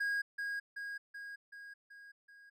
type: tone with echo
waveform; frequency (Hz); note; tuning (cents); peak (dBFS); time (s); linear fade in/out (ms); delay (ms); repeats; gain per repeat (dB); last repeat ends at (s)
triangle; 1637; G#6; -25; -30; 0-0.22; 10; 380; 6; -4; 2.5
effects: none